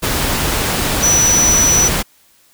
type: tone in noise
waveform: sine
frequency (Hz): 5930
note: F#8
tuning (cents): +3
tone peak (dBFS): -10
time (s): 1.02-1.89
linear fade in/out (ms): 20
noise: pink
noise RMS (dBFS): -17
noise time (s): 0.02-2.03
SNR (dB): +4
effects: white hiss -52 dBFS RMS until 2.53 s